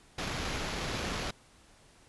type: noise with sample-and-hold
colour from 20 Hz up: pink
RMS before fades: -35 dBFS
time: 0.18-1.31 s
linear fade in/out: 5 ms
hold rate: 8820 Hz
effects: pink hiss -60 dBFS RMS until 2.08 s + resampled to 24000 Hz